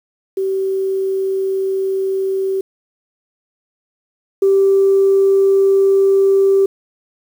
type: tone pair in turn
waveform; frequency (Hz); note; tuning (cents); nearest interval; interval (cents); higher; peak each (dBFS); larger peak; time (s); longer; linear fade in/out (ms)
sine; 384.7 / 390.7; G4 / G4; -33 / -6; unison; 27; second; -15 / -8; second; 0.37-2.61 / 4.42-6.66; neither; 5
effects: tanh soft clip ceiling -4 dBFS + 7-bit